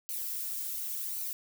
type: noise with flanger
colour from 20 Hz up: violet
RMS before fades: -36 dBFS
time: 0.09-1.33 s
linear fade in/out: 0 ms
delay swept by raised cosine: 0.57 to 2.97 ms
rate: 0.92 Hz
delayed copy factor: -0.6
effects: none